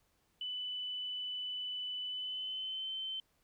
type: tone with pitch glide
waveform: sine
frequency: 2991 to 3084 Hz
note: F#7 to G7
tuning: +18 to -29 cents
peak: -37 dBFS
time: 0.41-3.2 s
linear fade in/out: 2 ms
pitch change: +53 cents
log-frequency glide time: 2.07-2.91 s
effects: pink hiss -75 dBFS RMS until 3.43 s